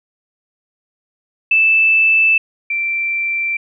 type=tone pair in turn; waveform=sine; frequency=2637 / 2349 Hz; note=E7 / D7; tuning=0 / 0 cents; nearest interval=major second; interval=200 cents; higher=first; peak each=-9 / -16 dBFS; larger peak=first; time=1.51-2.38 / 2.7-3.57 s; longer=neither; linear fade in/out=5 ms; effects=none